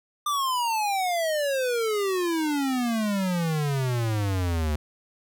square exponential sweep, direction down, 1199 to 73.42 Hz, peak -24 dBFS, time 0.26-4.76 s, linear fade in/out 5 ms, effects none

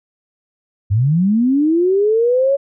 sine linear sweep, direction up, 92.5 to 564 Hz, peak -11 dBFS, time 0.9-2.57 s, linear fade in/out 20 ms, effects none

